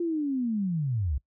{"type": "linear sweep", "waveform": "sine", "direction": "down", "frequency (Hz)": [350, 60.8], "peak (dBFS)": -25, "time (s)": [0, 1.18], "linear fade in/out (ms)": 5, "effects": ["noise-tail reverb RT60 0.1 s tail -22 dB re dry"]}